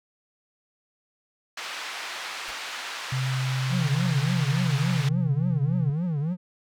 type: band-pass noise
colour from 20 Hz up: pink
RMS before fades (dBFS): -35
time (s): 1.57-5.09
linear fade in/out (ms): 5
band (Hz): 1100 to 4700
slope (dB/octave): 12
type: noise with exponential decay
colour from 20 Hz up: pink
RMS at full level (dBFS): -40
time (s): 2.48-2.57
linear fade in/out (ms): 1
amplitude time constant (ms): 19
type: tone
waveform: sine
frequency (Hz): 130.81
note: C3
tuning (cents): 0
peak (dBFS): -24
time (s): 3.12-5.9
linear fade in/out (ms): 5
type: tone with vibrato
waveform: triangle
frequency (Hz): 160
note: D#3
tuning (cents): +49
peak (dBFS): -22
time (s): 3.69-6.37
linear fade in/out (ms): 50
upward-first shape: triangle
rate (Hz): 3.5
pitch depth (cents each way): 260
effects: none